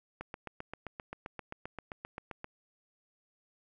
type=click train; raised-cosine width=0.5 ms; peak=-25 dBFS; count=18; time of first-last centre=0.21-2.444 s; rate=7.61 Hz; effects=none